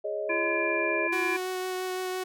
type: chord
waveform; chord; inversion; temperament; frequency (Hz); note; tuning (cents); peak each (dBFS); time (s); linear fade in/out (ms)
sine; Ab suspended fourth; none; just; 415.3 / 553.7 / 623; Ab4 / Db5 / Eb5; 0 / -2 / +2; -34 / -36 / -31; 0.04-1.08; 10
type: harmonic tone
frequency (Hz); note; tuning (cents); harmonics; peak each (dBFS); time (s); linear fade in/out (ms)
340.1; F4; -46; 1 / 3 / 5 / 7; -32 / -34 / -33 / -29; 0.29-1.37; 10
type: tone with vibrato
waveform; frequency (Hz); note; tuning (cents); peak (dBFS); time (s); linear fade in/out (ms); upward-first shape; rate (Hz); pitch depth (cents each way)
sawtooth; 370; F#4; 0; -26; 1.12-2.24; 10; sine; 5.9; 9
effects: none